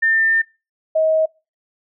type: tone pair in turn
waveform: sine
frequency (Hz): 1799 / 633.8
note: A6 / D#5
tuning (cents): +38 / +32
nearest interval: octave + tritone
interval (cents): 1806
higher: first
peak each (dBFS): -13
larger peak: neither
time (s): 0.02-0.42 / 0.95-1.26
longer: first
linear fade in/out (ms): 10
effects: noise-tail reverb RT60 0.3 s tail -25 dB re dry